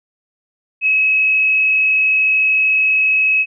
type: tone with frequency modulation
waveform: sine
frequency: 2567 Hz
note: E7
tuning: 47 cents flat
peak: -11 dBFS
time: 0.81-3.46 s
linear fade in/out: 50 ms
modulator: 39.1 Hz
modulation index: 0.57
effects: none